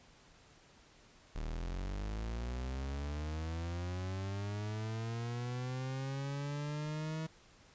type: linear sweep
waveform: 40% pulse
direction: up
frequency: 36.71 to 160 Hz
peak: -36 dBFS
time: 1.35-7.27 s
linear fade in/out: 10 ms
effects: pink hiss -62 dBFS RMS until 7.74 s + resampled to 16000 Hz